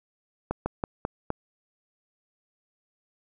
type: slowing click train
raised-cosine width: 1 ms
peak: -13 dBFS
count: 5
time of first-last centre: 0.51-1.304 s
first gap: 150 ms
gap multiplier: 1.19
effects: none